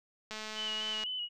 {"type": "click train", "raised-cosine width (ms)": 0.2, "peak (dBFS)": -24, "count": 158, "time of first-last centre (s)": [0.31, 1.037], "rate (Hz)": 216}
{"type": "tone with vibrato", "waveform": "sine", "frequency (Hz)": 2960, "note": "F#7", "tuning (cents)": 0, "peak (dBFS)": -34, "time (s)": [0.55, 1.29], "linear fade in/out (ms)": 50, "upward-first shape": "square", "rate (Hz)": 3.9, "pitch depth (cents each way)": 33}
{"effects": []}